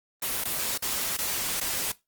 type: noise with dropouts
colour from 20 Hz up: white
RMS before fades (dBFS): -29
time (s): 0.22-1.92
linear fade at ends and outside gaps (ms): 5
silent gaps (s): 0.441-0.452 / 0.777-0.822 / 1.17-1.186 / 1.602-1.61
effects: noise-tail reverb RT60 0.2 s tail -19 dB re dry + Opus 24 kbps